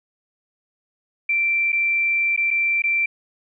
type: tone with dropouts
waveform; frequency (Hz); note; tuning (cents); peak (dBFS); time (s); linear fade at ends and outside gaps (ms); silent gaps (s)
sine; 2349; D7; 0; -17; 1.29-3.06; 5; 1.721-1.727 / 2.364-2.375 / 2.506-2.51 / 2.821-2.838
effects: none